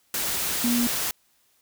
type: tone in noise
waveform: sine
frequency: 239.5 Hz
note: A#3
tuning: 47 cents sharp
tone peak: -21 dBFS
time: 0.64-0.87 s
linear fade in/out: 2 ms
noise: white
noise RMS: -27 dBFS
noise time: 0.14-1.11 s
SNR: +3 dB
effects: white hiss -65 dBFS RMS until 1.61 s